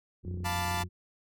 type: harmonic tone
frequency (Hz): 89.6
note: F2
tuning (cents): +45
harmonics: 1 / 2 / 4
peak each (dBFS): -34 / -41 / -48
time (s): 0.23-0.89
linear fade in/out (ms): 50
type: click train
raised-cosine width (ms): 3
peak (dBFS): -32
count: 20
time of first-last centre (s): 0.25-0.836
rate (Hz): 32.4
type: chord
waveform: sawtooth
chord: B half-diminished seventh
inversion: second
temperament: equal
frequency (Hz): 698.5 / 880 / 987.8 / 1174.7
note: F5 / A5 / B5 / D6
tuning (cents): 0 / 0 / 0 / 0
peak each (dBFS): -33 / -30 / -34 / -36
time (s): 0.44-0.84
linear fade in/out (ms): 20
effects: none